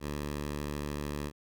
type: tone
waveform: 10% pulse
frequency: 73.2 Hz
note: D2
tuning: 5 cents flat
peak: -26 dBFS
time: 0-1.32 s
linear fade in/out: 50 ms
effects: none